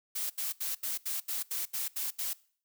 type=noise bursts; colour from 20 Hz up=blue; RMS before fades=-34 dBFS; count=10; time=0.15-2.334 s; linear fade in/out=10 ms; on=150 ms; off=76 ms; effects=noise-tail reverb RT60 0.5 s tail -22 dB re dry